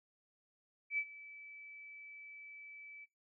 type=tone with ADSR envelope; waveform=sine; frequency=2306 Hz; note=D7; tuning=32 cents flat; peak=-31 dBFS; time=0.9-3.06 s; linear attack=80 ms; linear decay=60 ms; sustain=-19 dB; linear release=26 ms; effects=noise-tail reverb RT60 0.4 s tail -25 dB re dry